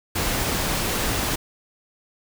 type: noise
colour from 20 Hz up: pink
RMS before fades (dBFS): -24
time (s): 0.15-1.36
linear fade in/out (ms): 10
effects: none